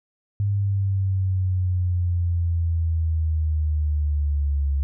sine exponential sweep, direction down, 101.7 to 69.3 Hz, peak -19 dBFS, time 0.4-4.83 s, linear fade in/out 0 ms, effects none

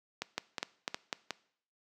two click trains, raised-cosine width 0.2 ms, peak -15 / -17 dBFS, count 4 / 4, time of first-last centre 0.38-1.128 / 0.22-1.307 s, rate 4.01 / 2.76 Hz, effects noise-tail reverb RT60 0.6 s tail -20 dB re dry + high-pass 200 Hz 12 dB/octave

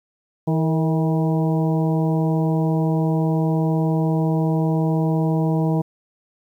harmonic tone with a mistuned harmonic, 160.7 Hz, E3, 44 cents flat, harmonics 1 / 2 / 3 / 4 / 5 / 6, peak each -18 / -24 / -28 / -30 / -32 / -34 dBFS, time 0.47-5.82 s, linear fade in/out 10 ms, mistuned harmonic 3, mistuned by -52 cents, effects 9-bit

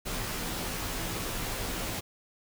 pink noise with comb filter, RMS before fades -34 dBFS, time 0.05-2.01 s, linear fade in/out 20 ms, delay 14 ms, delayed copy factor -0.7, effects none

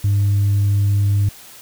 sine tone, 100.9 Hz, G#2, 49 cents flat, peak -11 dBFS, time 0.04-1.29 s, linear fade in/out 5 ms, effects tanh soft clip ceiling -11 dBFS + white hiss -41 dBFS RMS until 1.61 s

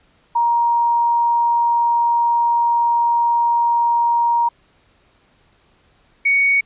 sine tone pair in turn, 941 / 2233 Hz, A#5 / C#7, +16 / +12 cents, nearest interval octave + minor third, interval 1496 cents, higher second, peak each -13 / -12 dBFS, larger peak second, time 0.35-4.49 / 6.25-6.61 s, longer first, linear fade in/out 10 ms, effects pink hiss -57 dBFS RMS until 6.65 s + resampled to 8000 Hz

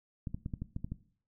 clicks, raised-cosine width 5 ms, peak -24 dBFS, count 8, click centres 0.272 / 0.345 / 0.461 / 0.538 / 0.62 / 0.764 / 0.845 / 0.92 s, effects noise-tail reverb RT60 0.5 s tail -17 dB re dry

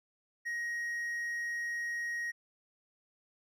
triangle tone, 1884 Hz, A#6, 18 cents sharp, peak -32 dBFS, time 0.45-2.32 s, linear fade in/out 20 ms, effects none

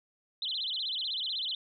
sine tone with vibrato, 3520 Hz, A7, in tune, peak -31 dBFS, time 0.42-1.55 s, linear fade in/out 2 ms, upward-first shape sine, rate 16 Hz, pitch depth 290 cents each way, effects none

